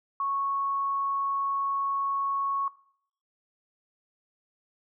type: tone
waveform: sine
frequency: 1105 Hz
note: C#6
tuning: 6 cents flat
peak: -26 dBFS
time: 0.2-2.68 s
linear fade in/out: 2 ms
effects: noise-tail reverb RT60 0.6 s tail -18 dB re dry